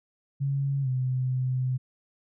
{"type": "tone with pitch glide", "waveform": "sine", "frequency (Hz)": [138.59, 128.56], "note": ["C#3", "C3"], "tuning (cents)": [0, -30], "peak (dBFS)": -24, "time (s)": [0.4, 1.78], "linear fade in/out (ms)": 20, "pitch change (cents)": -130, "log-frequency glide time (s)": [0.82, 0.88], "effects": []}